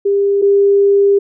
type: tone pair in turn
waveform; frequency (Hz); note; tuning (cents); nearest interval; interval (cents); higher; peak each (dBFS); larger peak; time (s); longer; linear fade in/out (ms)
sine; 400 / 400; G4 / G4; +35 / +35; unison; 0; neither; -10 / -7; second; 0.05-0.42 / 0.42-1.19; second; 10
effects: none